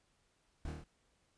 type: noise with echo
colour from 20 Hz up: brown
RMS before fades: -42 dBFS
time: 0.65-0.71 s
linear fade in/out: 2 ms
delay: 26 ms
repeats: 5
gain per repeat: -2 dB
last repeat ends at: 0.84 s
effects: pink hiss -75 dBFS RMS until 1.37 s + resampled to 22050 Hz